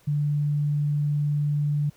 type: tone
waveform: sine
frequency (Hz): 146.83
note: D3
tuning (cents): 0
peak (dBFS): -21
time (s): 0.07-1.9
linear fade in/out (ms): 10
effects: pink hiss -59 dBFS RMS until 1.96 s